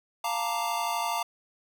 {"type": "chord", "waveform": "square", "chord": "Bb major seventh", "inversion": "second", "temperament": "equal", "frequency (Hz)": [698.5, 880, 932.3, 1174.7], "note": ["F5", "A5", "Bb5", "D6"], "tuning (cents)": [0, 0, 0, 0], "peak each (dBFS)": [-34, -35, -32, -35], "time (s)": [0.24, 1.23], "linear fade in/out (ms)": 5, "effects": []}